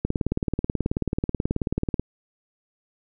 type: click train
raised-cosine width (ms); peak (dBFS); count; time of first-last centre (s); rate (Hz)
3; -10; 37; 0.05-1.996; 18.5
effects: none